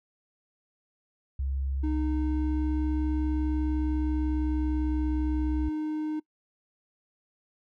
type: tone with pitch glide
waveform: sine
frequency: 67.5 to 64.53 Hz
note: C#2 to C2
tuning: -45 to -23 cents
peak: -27 dBFS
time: 1.39-5.69 s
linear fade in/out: 5 ms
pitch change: -78 cents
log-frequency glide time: 3.03-5.06 s
type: tone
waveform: triangle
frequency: 307.6 Hz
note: D#4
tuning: 20 cents flat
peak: -26 dBFS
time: 1.83-6.2 s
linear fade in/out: 10 ms
effects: noise-tail reverb RT60 0.1 s tail -23 dB re dry